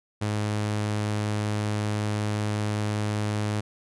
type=tone; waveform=sawtooth; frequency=105.3 Hz; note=G#2; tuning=24 cents sharp; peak=-21 dBFS; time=0.21-3.61 s; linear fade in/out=10 ms; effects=resampled to 24000 Hz